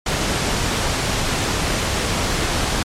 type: noise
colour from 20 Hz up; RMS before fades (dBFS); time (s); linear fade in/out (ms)
pink; -20; 0.06-2.83; 5
effects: low-pass 8000 Hz 12 dB/octave + MP3 64 kbps